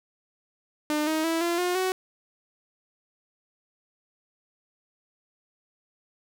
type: tone with pitch steps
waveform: sawtooth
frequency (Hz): 301.4 / 314.6 / 328.3 / 342.6 / 357.6 / 373.2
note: D4 / D#4 / E4 / F4 / F4 / F#4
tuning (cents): +45 / +19 / -7 / -33 / +41 / +15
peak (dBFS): -20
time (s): 0.9-1.92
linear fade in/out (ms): 0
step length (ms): 170
effects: none